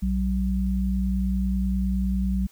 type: tone pair together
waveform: sine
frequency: 60 / 190.28 Hz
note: B1 / F#3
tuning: -49 / +49 cents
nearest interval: octave + minor sixth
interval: 1998 cents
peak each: -24 dBFS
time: 0.02-2.47 s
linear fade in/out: 10 ms
effects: white hiss -57 dBFS RMS until 2.51 s